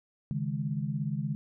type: chord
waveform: sine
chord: C# suspended second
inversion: none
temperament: equal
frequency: 138.59 / 155.56 / 207.7 Hz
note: C#3 / D#3 / G#3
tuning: 0 / 0 / 0 cents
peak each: -33 / -33 / -35 dBFS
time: 0.31-1.35 s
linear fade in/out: 0 ms
effects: none